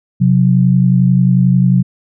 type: tone pair together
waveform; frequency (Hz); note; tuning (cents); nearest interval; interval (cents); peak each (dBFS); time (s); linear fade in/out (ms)
sine; 130.76 / 182; C3 / F#3; -1 / -28; tritone; 573; -10; 0.2-1.83; 20
effects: none